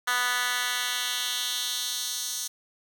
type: tone with high-pass filter sweep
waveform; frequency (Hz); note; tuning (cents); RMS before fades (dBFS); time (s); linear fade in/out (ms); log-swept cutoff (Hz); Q
10% pulse; 246.9; B3; 0; -29; 0.07-2.48; 10; 1500 to 5600; 1.6
effects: none